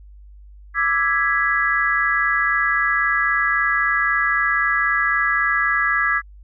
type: chord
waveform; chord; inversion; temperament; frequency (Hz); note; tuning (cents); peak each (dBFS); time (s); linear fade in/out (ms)
sine; E dominant seventh; third; equal; 1174.7 / 1318.5 / 1661.2 / 1975.5; D6 / E6 / G#6 / B6; 0 / 0 / 0 / 0; -24 / -24 / -19 / -22; 0.74-6.22; 50
effects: added 50 Hz sine -40 dBFS peak until 6.43 s